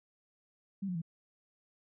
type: tone with pitch steps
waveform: sine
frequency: 196 / 179.73 / 164.82 Hz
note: G3 / F3 / E3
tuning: 0 / +50 / 0 cents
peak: -33 dBFS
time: 0.82-1.018 s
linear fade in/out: 10 ms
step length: 66 ms
effects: none